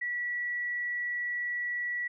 sine tone, 1943 Hz, B6, 29 cents flat, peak -30 dBFS, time 0.01-2.08 s, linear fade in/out 10 ms, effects none

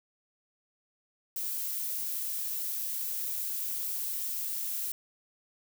violet noise, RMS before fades -34 dBFS, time 1.36-4.92 s, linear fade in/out 2 ms, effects none

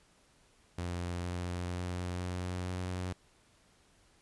sawtooth tone with pitch steps, 87.8 / 88.62 / 89.44 / 90.27 / 91.11 Hz, F2 / F2 / F2 / F#2 / F#2, +10 / +26 / +42 / -42 / -26 cents, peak -31 dBFS, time 0.78-3.13 s, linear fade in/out 5 ms, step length 470 ms, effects pink hiss -66 dBFS RMS until 4.21 s + resampled to 24000 Hz

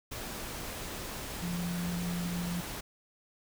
sine tone in noise, 174.61 Hz, F3, in tune, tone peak -32 dBFS, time 1.42-2.61 s, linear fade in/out 10 ms, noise pink, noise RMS -40 dBFS, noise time 0.11-2.81 s, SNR +5 dB, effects none

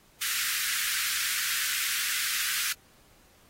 pink high-pass noise, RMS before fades -30 dBFS, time 0.21-2.73 s, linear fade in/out 10 ms, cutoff 1400 Hz, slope 48 dB/octave, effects pink hiss -60 dBFS RMS until 3.49 s + AAC 48 kbps

